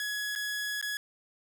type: tone with dropouts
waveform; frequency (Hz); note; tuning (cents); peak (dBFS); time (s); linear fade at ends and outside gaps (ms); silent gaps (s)
sawtooth; 1682; G#6; +22; -28; 0-0.97; 1; 0.352-0.359 / 0.813-0.826
effects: none